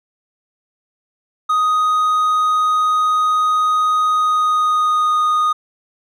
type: tone with pitch glide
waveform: triangle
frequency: 1248 to 1235.1 Hz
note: D#6 to D#6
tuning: +5 to -13 cents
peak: -11 dBFS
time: 1.49-5.53 s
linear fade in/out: 10 ms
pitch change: -18 cents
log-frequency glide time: 4.09-5.21 s
effects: none